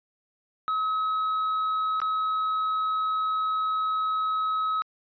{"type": "tone with dropouts", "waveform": "triangle", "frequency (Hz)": 1280, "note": "D#6", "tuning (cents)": 49, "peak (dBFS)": -22, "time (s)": [0.68, 4.82], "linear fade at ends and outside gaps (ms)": 0, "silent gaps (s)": [2.002, 2.017], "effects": ["resampled to 11025 Hz"]}